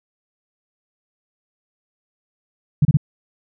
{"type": "tone bursts", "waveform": "sine", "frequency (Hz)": 146.83, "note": "D3", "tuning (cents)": 0, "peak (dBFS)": -9, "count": 3, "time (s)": [2.82, 2.971], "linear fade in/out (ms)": 5, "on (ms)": 31, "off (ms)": 29, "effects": []}